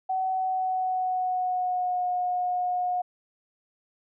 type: tone with pitch glide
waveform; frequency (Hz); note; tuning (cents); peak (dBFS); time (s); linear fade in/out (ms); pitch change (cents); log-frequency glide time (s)
sine; 754 to 722.5; F#5 to F#5; +32 to -41; -24; 0.09-3.02; 10; -73; 0.31-2.07
effects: none